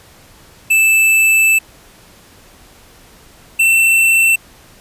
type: tone pair in turn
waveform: square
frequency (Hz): 2637 / 2686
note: E7 / E7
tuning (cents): 0 / +32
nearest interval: unison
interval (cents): 32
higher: second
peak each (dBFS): -9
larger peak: neither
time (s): 0.7-1.59 / 3.59-4.36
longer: first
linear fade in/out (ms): 10
effects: pink hiss -44 dBFS RMS until 4.8 s + resampled to 32000 Hz